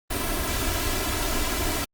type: noise with comb filter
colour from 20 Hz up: pink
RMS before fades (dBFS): -26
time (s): 0.1-1.85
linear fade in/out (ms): 10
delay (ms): 3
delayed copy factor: +0.65
effects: Opus 32 kbps